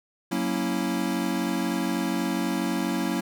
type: chord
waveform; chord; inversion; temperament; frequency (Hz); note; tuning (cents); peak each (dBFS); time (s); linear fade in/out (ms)
square; F# dominant seventh; none; equal; 185 / 233.1 / 277.2 / 329.6; F#3 / A#3 / C#4 / E4; 0 / 0 / 0 / 0; -31; 0.31-3.21; 10
effects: none